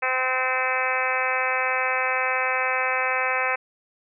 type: harmonic tone with a mistuned harmonic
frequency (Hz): 257.9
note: C4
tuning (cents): -25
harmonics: 2 / 3 / 4 / 5 / 6 / 7 / 8 / 9 / 10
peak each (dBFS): -30 / -30 / -30 / -30 / -30 / -30 / -30 / -30 / -30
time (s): 0.02-3.56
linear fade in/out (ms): 10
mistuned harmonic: 9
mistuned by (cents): -16
effects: none